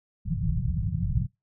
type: low-pass noise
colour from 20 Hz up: white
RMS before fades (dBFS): -27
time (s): 0.25-1.27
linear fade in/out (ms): 10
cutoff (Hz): 180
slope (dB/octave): 96
effects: noise-tail reverb RT60 0.2 s tail -24 dB re dry